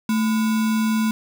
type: tone with sample-and-hold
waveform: sine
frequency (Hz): 220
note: A3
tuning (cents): 0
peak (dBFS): -17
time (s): 0.09-1.11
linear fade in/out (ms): 2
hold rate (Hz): 1225
effects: none